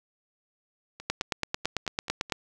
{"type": "two click trains", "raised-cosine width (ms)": 0.2, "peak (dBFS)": [-24, -9], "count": [7, 12], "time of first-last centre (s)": [[1, 2.299], [1.1, 2.322]], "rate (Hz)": [4.62, 9], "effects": []}